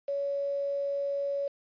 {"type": "tone with quantisation", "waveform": "sine", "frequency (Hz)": 562, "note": "C#5", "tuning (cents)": 24, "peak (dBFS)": -28, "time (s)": [0.08, 1.48], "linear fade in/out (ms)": 5, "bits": 8, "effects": ["resampled to 11025 Hz"]}